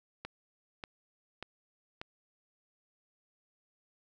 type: click train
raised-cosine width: 0.3 ms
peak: -24 dBFS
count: 4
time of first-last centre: 0.25-2.015 s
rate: 1.7 Hz
effects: none